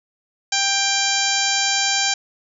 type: harmonic tone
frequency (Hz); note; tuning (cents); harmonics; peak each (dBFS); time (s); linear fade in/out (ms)
790; G5; +13; 1 / 2 / 3 / 4 / 5 / 6 / 7 / 8 / 9; -26 / -26 / -26 / -26 / -26 / -26 / -26 / -26 / -26; 0.52-2.14; 5
effects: none